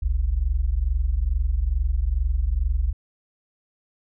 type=tone pair together; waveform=sine; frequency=45.39 / 67.7 Hz; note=F#1 / C#2; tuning=-32 / -40 cents; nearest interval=perfect fifth; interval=692 cents; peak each=-22 dBFS; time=0.02-2.93 s; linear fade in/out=10 ms; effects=none